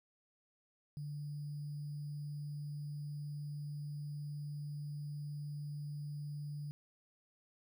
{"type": "tone with sample-and-hold", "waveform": "sine", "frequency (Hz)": 146.83, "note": "D3", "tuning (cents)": 0, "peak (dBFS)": -40, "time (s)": [0.97, 6.71], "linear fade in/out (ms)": 0, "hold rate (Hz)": 4900, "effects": []}